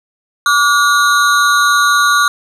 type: ring-modulated tone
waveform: square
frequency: 1295 Hz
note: E6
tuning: 31 cents flat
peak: -6 dBFS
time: 0.46-2.28 s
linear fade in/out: 2 ms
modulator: 138 Hz
effects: low-pass 10000 Hz 12 dB/octave + 8-bit